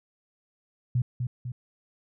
sine tone with echo, 123.47 Hz, B2, in tune, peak -21 dBFS, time 0.95-1.02 s, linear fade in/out 5 ms, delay 250 ms, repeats 2, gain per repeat -5 dB, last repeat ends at 1.52 s, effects none

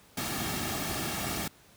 pink noise with comb filter, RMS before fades -33 dBFS, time 0.17-1.48 s, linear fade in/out 5 ms, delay 2 ms, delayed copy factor -0.55, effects pink hiss -58 dBFS RMS until 1.76 s + high-pass 60 Hz 12 dB/octave

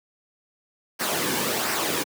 pink noise with flanger, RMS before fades -25 dBFS, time 0.99-2.04 s, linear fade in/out 20 ms, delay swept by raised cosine 0.28 to 1.58 ms, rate 1.4 Hz, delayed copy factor -0.5, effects high-pass 200 Hz 12 dB/octave

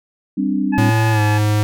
sine chord, G suspended fourth, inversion none, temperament just, 196 / 261.3 / 294 Hz, G3 / C4 / D4, 0 / -2 / +2 cents, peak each -20 dBFS, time 0.37-0.9 s, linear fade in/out 10 ms
harmonic tone, 858 Hz, A5, 44 cents flat, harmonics 1 / 2 / 3, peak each -22 / -25 / -31 dBFS, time 0.72-1.39 s, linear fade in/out 20 ms
square tone with pitch glide, 111.4 to 105.51 Hz, A2 to G#2, +22 to +28 cents, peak -14 dBFS, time 0.78-1.63 s, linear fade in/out 0 ms, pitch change -94 cents, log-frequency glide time 1.11-1.21 s
effects none

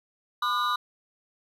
triangle tone cluster, 1005 / 1210 / 1445 / 3903 Hz, B5 / D#6 / F#6 / B7, +30 / -49 / -41 / -21 cents, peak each -29 / -24 / -32 / -31 dBFS, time 0.42-0.76 s, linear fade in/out 5 ms, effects none

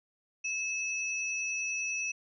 sine tone pair together, 2600 / 5855 Hz, E7 / F#8, -24 / -19 cents, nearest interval octave + major second, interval 1405 cents, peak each -32 / -37 dBFS, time 0.44-2.12 s, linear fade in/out 10 ms, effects none

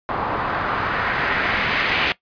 white noise with low-pass filter sweep, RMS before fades -22 dBFS, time 0.09-2.12 s, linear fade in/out 0 ms, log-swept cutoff 990 to 2600 Hz, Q 1.8, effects noise-tail reverb RT60 0.1 s tail -18 dB re dry + resampled to 11025 Hz

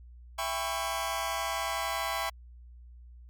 sawtooth chord, C# half-diminished seventh, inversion first, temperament just, 665.2 / 798.3 / 997.9 / 1108.7 Hz, E5 / G5 / B5 / C#6, +16 / +31 / +18 / 0 cents, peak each -32 dBFS, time 0.38-2.3 s, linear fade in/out 10 ms, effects added 60 Hz sine -47 dBFS peak until 3.29 s + MP3 96 kbps

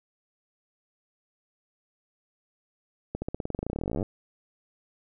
accelerating click train, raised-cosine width 2 ms, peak -17 dBFS, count 30, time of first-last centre 3.15-4.028 s, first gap 70 ms, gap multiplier 0.93, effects none

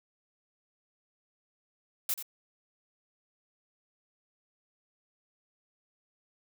blue noise with echo, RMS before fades -30 dBFS, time 2.09-2.14 s, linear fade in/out 2 ms, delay 86 ms, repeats 1, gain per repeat -10 dB, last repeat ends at 2.226 s, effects none

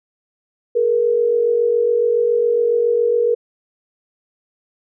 sine tone pair together, 426.8 / 474 Hz, G#4 / A#4, +47 / +29 cents, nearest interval major second, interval 182 cents, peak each -20 / -14 dBFS, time 0.75-3.35 s, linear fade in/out 10 ms, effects none

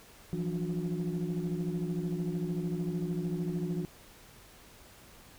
sine tone cluster, 166.5 / 179.8 / 295.2 / 360.9 Hz, E3 / F#3 / D4 / F#4, +18 / -49 / +9 / -43 cents, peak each -32 / -35 / -40 / -37 dBFS, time 0.33-3.85 s, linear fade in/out 0 ms, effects tanh soft clip ceiling -25 dBFS + pink hiss -55 dBFS RMS until 5.38 s

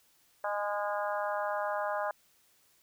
harmonic tone with a mistuned harmonic, 204.9 Hz, G#3, 23 cents flat, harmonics 3 / 4 / 5 / 6 / 7 / 8, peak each -34 / -36 / -38 / -40 / -41 / -42 dBFS, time 0.44-2.11 s, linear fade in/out 2 ms, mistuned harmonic 4, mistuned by +16 cents, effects white hiss -67 dBFS RMS until 2.82 s

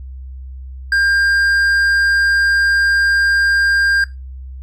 sine tone with hard clipping, 1600 Hz, G6, 35 cents sharp, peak -13 dBFS, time 0.92-4.04 s, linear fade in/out 2 ms, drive 6 dB, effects noise-tail reverb RT60 0.2 s tail -17 dB re dry + added 65 Hz sine -28 dBFS peak until 4.62 s

